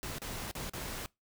pink noise with dropouts, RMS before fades -40 dBFS, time 0.03-1.06 s, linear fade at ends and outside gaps 0 ms, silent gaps 0.184-0.218 / 0.513-0.552 / 0.696-0.735 s, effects noise-tail reverb RT60 0.2 s tail -23 dB re dry

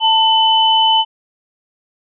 sine tone pair together, 890 / 3018 Hz, A5 / F#7, +20 / +34 cents, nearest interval octave + major sixth, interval 2114 cents, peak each -12 dBFS, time 0-1.05 s, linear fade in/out 50 ms, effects none

